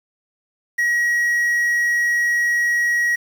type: tone with quantisation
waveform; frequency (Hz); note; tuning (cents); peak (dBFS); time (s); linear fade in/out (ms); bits
triangle; 1905; A#6; +37; -14; 0.78-3.16; 10; 7
effects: none